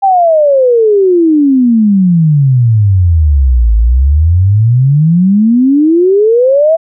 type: exponential two-way sweep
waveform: sine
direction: down then up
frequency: 801 to 53.2 to 667 Hz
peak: -4 dBFS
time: 0.02-6.77 s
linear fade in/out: 20 ms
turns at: 3.75 s
effects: none